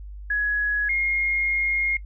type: tone pair in turn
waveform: sine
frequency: 1677 / 2140 Hz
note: G#6 / C7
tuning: +16 / +38 cents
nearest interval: major third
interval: 422 cents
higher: second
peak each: -20 dBFS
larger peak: neither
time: 0.3-0.89 / 0.89-1.97 s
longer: second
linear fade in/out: 5 ms
effects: noise-tail reverb RT60 0.1 s tail -20 dB re dry + added 50 Hz sine -35 dBFS peak until 2.05 s